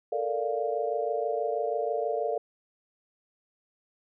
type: chord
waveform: sine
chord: Bb major seventh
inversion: third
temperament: equal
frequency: 440 / 466.2 / 587.3 / 698.5 Hz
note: A4 / Bb4 / D5 / F5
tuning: 0 / 0 / 0 / 0 cents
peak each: -32 dBFS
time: 0.12-2.38 s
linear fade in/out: 5 ms
effects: none